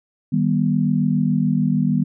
sine chord, Eb augmented, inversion none, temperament equal with one note detuned, 155.56 / 196 / 243 Hz, Eb3 / G3 / B3, 0 / 0 / -28 cents, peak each -20 dBFS, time 0.32-2.04 s, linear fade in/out 10 ms, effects none

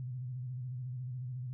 sine tone with vibrato, 125.9 Hz, B2, 34 cents sharp, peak -37 dBFS, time 0-1.53 s, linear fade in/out 0 ms, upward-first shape square, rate 14 Hz, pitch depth 57 cents each way, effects none

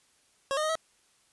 25% pulse tone with pitch steps, 546 / 612 / 623 / 644 Hz, C#5 / D#5 / D#5 / E5, -26 / -29 / +2 / -41 cents, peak -23 dBFS, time 0.51-0.754 s, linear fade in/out 0 ms, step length 61 ms, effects white hiss -66 dBFS RMS until 1.32 s + resampled to 24000 Hz

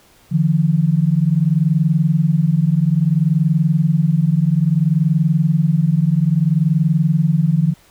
sine tone pair together, 149.4 / 170 Hz, D3 / F3, +30 / -46 cents, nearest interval major second, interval 224 cents, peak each -15 dBFS, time 0.31-7.74 s, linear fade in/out 20 ms, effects pink hiss -51 dBFS RMS until 7.9 s

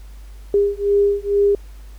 sine beating tone pair, 403.2 / 405.4 Hz, G4 / G#4, +49 / -42 cents, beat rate 2.2 Hz, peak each -17 dBFS, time 0.54-1.55 s, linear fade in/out 2 ms, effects added 50 Hz sine -35 dBFS peak until 1.98 s + pink hiss -52 dBFS RMS until 1.98 s

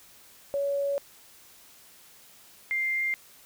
sine tone pair in turn, 562 / 2101 Hz, C#5 / C7, +24 / +7 cents, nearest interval octave + major seventh, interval 2283 cents, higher second, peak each -25 dBFS, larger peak neither, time 0.54-0.98 / 2.71-3.14 s, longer first, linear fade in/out 0 ms, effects white hiss -54 dBFS RMS until 3.45 s

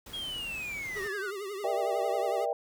pink noise, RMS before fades -47 dBFS, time 0.06-1.08 s, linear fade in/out 5 ms
triangle linear sweep, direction down, 3307 to 1392 Hz, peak -33 dBFS, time 0.13-1.31 s, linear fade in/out 10 ms
square tone with vibrato, 399 Hz, G4, 31 cents sharp, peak -36 dBFS, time 0.95-2.46 s, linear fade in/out 20 ms, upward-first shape triangle, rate 11 Hz, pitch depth 120 cents each way
sine chord, E half-diminished seventh, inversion second, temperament just, 474.7 / 593.3 / 659.3 / 791.1 Hz, Bb4 / D5 / E5 / G5, +31 / +18 / 0 / +16 cents, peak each -33 dBFS, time 1.64-2.53 s, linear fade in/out 2 ms
effects none

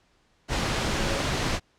sine tone in noise, 553 Hz, C#5, 4 cents flat, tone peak -33 dBFS, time 0.94-1.24 s, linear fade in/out 50 ms, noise pink, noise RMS -26 dBFS, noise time 0.48-1.6 s, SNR -10 dB, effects pink hiss -65 dBFS RMS until 1.78 s + low-pass 6000 Hz 12 dB/octave

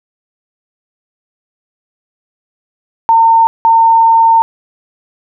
sine tone bursts at uneven times, 909 Hz, A#5, 44 cents flat, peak -4 dBFS, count 2, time 3.09-3.47 / 3.65-4.42 s, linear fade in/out 0 ms, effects none

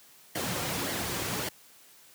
pink noise with flanger, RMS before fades -32 dBFS, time 0.35-1.49 s, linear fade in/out 5 ms, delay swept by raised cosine 0.77 to 4.77 ms, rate 1.8 Hz, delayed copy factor -0.5, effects white hiss -56 dBFS RMS until 2.14 s + high-pass 100 Hz 12 dB/octave

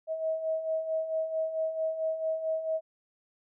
sine beating tone pair, 636 / 640.5 Hz, D#5 / E5, +38 / -50 cents, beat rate 4.5 Hz, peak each -36 / -29 dBFS, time 0.07-2.81 s, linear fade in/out 50 ms, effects none

